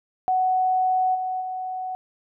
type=tone with level steps; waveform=sine; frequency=744 Hz; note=F#5; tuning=9 cents sharp; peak=-18 / -24 / -27 dBFS; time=0.28-1.95 s; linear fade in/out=0 ms; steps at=1.14 / 1.4 s; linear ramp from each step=20 ms; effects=none